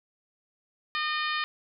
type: harmonic tone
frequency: 610 Hz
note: D#5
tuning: 34 cents flat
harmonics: 2 / 3 / 4 / 5 / 6 / 7 / 8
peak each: -31 / -32 / -35 / -37 / -37 / -40 / -44 dBFS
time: 0.95-1.44 s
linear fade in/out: 0 ms
effects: none